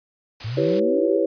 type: noise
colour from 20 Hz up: white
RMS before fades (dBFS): -35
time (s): 0.4-0.8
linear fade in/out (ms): 5
type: exponential sweep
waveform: sine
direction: up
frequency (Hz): 103.83 to 429.7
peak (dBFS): -25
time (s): 0.44-1.18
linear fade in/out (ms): 10
type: chord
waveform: sine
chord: C# half-diminished seventh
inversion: first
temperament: equal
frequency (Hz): 329.6 / 392 / 493.9 / 554.4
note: E4 / G4 / B4 / C#5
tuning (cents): 0 / 0 / 0 / 0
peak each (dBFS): -23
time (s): 0.57-1.26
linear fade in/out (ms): 5
effects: resampled to 11025 Hz